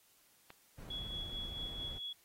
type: click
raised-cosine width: 0.3 ms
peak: -36 dBFS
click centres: 0.504 s
type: noise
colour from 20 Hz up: brown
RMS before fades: -47 dBFS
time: 0.77-1.99 s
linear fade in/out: 20 ms
type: tone with tremolo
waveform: sine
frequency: 3364 Hz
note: G#7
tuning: 22 cents sharp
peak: -39 dBFS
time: 0.9-2.13 s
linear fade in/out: 5 ms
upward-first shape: sine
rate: 4.5 Hz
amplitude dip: 45%
effects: white hiss -68 dBFS RMS until 2.24 s + AAC 48 kbps